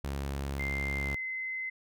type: tone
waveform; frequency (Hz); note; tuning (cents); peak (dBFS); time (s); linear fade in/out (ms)
sawtooth; 69.3; C#2; 0; -29; 0.04-1.15; 0
type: tone with pitch glide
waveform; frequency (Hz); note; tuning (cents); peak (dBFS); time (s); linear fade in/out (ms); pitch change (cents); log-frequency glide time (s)
sine; 2092 to 2054; C7 to C7; -1 to -33; -33; 0.59-1.7; 10; -32; 0.97-1.2
effects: none